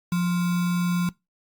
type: tone with sample-and-hold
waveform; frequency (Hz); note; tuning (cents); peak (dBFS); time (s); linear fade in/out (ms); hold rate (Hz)
sine; 176.3; F3; +17; -20; 0.12-1.09; 2; 1225
effects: noise-tail reverb RT60 0.2 s tail -22 dB re dry + Opus 48 kbps